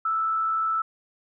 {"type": "tone with frequency modulation", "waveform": "sine", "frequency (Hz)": 1318.5, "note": "E6", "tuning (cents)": 0, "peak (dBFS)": -22, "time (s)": [0.05, 0.82], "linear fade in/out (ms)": 5, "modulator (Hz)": 86.7, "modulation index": 0.28, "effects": []}